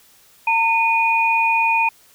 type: tone pair together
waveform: sine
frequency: 908 / 2466 Hz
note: A#5 / D#7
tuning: -46 / -16 cents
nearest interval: octave + perfect fourth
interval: 1730 cents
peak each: -17 dBFS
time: 0.47-1.89 s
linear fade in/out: 5 ms
effects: white hiss -52 dBFS RMS until 2.14 s